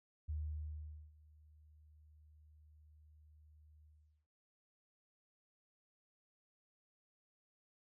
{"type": "tone with ADSR envelope", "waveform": "sine", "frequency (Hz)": 76.3, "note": "D#2", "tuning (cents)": -33, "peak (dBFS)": -37, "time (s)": [0.28, 4.27], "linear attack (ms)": 17, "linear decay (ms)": 820, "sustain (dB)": -24, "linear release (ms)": 420, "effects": []}